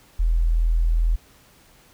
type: tone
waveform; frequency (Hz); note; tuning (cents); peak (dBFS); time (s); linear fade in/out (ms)
sine; 41.2; E1; 0; -16; 0.19-1.16; 10
effects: pink hiss -54 dBFS RMS until 1.93 s